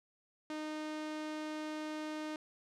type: tone with low-pass filter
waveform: sawtooth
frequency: 307.6 Hz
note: D#4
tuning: 20 cents flat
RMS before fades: -41 dBFS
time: 0.5-2.36 s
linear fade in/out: 2 ms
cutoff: 6600 Hz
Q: 0.6
effects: none